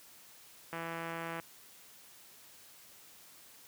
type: click train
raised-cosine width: 0.5 ms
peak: -25 dBFS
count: 112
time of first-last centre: 0.73-1.399 s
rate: 166 Hz
effects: white hiss -57 dBFS RMS until 3.67 s + high-pass 80 Hz 12 dB/octave